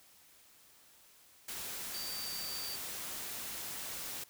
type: tone in noise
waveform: sine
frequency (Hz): 4627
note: D8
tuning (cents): -27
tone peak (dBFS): -41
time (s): 1.94-2.76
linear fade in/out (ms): 5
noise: white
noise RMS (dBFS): -42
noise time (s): 1.48-4.24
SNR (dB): -2
effects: white hiss -62 dBFS RMS until 4.29 s